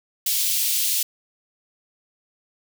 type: high-pass noise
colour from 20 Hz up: white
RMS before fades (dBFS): -22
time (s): 0.26-1.03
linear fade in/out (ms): 5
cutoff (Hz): 2800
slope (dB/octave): 24
effects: none